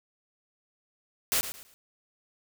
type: noise with echo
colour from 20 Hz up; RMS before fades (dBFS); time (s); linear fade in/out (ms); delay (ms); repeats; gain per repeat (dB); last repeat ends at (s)
white; -26; 1.32-1.41; 0; 110; 3; -11; 1.74
effects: none